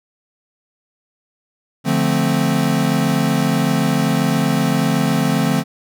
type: chord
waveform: square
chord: D minor seventh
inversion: none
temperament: equal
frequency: 146.83 / 174.61 / 220 / 261.6 Hz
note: D3 / F3 / A3 / C4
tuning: 0 / 0 / 0 / 0 cents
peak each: -21 dBFS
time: 1.84-5.64 s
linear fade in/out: 50 ms
effects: none